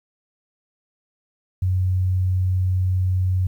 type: tone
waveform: sine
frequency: 92.5 Hz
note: F#2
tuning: in tune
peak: -17 dBFS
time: 1.62-3.47 s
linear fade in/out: 5 ms
effects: 9-bit